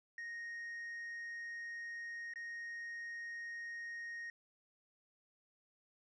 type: tone with dropouts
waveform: sine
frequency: 1864.7 Hz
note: A#6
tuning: in tune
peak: -40 dBFS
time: 0.18-4.3 s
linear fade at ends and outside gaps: 2 ms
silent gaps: 2.337-2.358 s
effects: tanh soft clip ceiling -42 dBFS